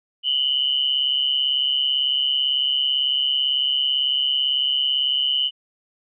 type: tone pair together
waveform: sine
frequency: 2916 / 3054 Hz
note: F#7 / G7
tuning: -26 / -46 cents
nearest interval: minor second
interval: 80 cents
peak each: -21 dBFS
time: 0.23-5.51 s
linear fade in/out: 50 ms
effects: none